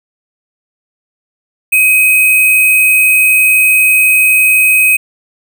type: tone with sample-and-hold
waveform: sine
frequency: 2521 Hz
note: D#7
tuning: 22 cents sharp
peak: -5 dBFS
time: 1.72-4.97 s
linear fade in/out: 10 ms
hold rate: 11025 Hz
effects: none